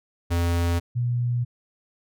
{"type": "tone pair in turn", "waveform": ["square", "sine"], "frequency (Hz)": [85.7, 121.2], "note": ["F2", "B2"], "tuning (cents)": [-32, -32], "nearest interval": "tritone", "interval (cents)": 600, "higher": "second", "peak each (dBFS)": -21, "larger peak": "neither", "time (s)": [[0.3, 0.8], [0.95, 1.45]], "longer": "neither", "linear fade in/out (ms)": 20, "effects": []}